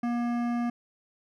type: tone with hard clipping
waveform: sine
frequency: 238.6 Hz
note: A#3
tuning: 41 cents sharp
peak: -28 dBFS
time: 0.03-0.7 s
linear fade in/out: 5 ms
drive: 14 dB
effects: none